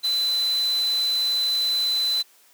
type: tone in noise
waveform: sine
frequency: 4020 Hz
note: B7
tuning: 30 cents sharp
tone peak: -20 dBFS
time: 0.03-2.23 s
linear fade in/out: 20 ms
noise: white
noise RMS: -36 dBFS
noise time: 0.03-2.23 s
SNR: +13 dB
effects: white hiss -56 dBFS RMS until 2.53 s + high-pass 300 Hz 12 dB/octave